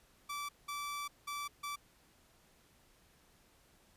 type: tone bursts at uneven times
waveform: sawtooth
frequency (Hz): 1160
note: D6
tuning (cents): -22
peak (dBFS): -35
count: 4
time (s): 0.29-0.49 / 0.68-1.08 / 1.27-1.48 / 1.63-1.76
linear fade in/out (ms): 10
effects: pink hiss -67 dBFS RMS until 3.96 s + resampled to 32000 Hz